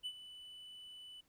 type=tone with ADSR envelope; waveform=triangle; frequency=2987 Hz; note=F#7; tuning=16 cents sharp; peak=-36 dBFS; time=0.03-1.21 s; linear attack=30 ms; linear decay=62 ms; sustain=-13 dB; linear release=9 ms; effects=pink hiss -75 dBFS RMS until 1.28 s